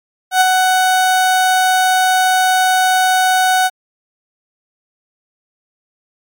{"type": "tone with ADSR envelope", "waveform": "30% pulse", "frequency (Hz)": 745, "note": "F#5", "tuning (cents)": 12, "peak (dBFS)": -4, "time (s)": [0.31, 3.7], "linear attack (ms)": 100, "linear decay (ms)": 18, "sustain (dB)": -4, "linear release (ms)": 40, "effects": ["AAC 64 kbps"]}